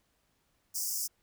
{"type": "high-pass noise", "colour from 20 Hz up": "pink", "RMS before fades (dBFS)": -34, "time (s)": [0.74, 1.08], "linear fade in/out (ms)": 20, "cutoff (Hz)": 5000, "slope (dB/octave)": 96, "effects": ["pink hiss -74 dBFS RMS until 1.22 s"]}